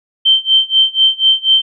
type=tone with tremolo; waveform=sine; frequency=3118 Hz; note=G7; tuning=10 cents flat; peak=-5 dBFS; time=0.25-1.62 s; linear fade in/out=10 ms; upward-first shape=sine; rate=4.1 Hz; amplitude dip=95%; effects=none